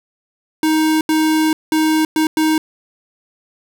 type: tone bursts at uneven times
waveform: square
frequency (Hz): 313.6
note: D#4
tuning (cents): +14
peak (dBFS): -13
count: 5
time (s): 0.63-1.01 / 1.09-1.53 / 1.72-2.05 / 2.16-2.27 / 2.37-2.58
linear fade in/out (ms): 2
effects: none